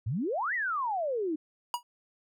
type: exponential two-way sweep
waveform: sine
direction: up then down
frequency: 96 to 2038 to 295.7 Hz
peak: -28 dBFS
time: 0.06-1.36 s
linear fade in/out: 10 ms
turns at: 0.54 s
type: tone with exponential decay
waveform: square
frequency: 964 Hz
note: B5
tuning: 42 cents flat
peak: -25 dBFS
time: 1.74-1.83 s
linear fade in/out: 1 ms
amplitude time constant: 18 ms
effects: none